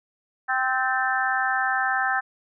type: harmonic tone with a mistuned harmonic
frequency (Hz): 260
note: C4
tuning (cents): -11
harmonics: 3 / 4 / 5 / 6 / 7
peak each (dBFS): -26 / -33 / -28 / -26 / -27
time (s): 0.48-2.21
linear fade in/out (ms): 20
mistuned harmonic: 7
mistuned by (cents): -37
effects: none